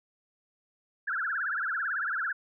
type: tone with vibrato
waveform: sine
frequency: 1513 Hz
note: F#6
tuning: 38 cents sharp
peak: -28 dBFS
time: 1.07-2.33 s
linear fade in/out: 10 ms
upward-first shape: triangle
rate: 18 Hz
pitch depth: 260 cents each way
effects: none